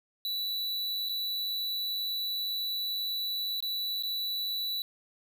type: tone with dropouts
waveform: square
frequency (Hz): 3951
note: B7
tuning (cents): 0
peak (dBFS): -31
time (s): 0.25-4.82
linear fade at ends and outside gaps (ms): 1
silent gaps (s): 1.088-1.094 / 3.604-3.625 / 4.025-4.034
effects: none